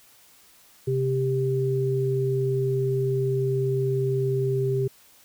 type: tone pair together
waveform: sine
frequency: 131.62 / 394.4 Hz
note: C3 / G4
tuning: +11 / +11 cents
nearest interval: octave + perfect fifth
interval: 1900 cents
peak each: -24 dBFS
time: 0.87-4.88 s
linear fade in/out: 10 ms
effects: white hiss -55 dBFS RMS until 5.24 s